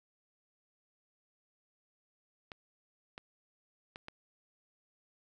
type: clicks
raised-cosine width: 0.3 ms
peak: -28 dBFS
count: 4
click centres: 2.518 / 3.179 / 3.959 / 4.084 s
effects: none